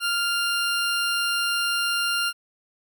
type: tone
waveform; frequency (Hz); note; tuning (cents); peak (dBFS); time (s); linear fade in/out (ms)
20% pulse; 1396.9; F6; 0; -17; 0-2.33; 50
effects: none